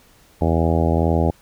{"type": "harmonic tone", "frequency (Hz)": 82.1, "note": "E2", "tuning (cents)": -6, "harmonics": [1, 2, 3, 4, 5, 6, 7, 8, 9, 10], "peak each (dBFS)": [-19, -22, -24, -25, -26, -27, -27, -28, -29, -29], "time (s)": [0.41, 1.31], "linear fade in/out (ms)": 5, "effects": ["pink hiss -53 dBFS RMS until 1.41 s"]}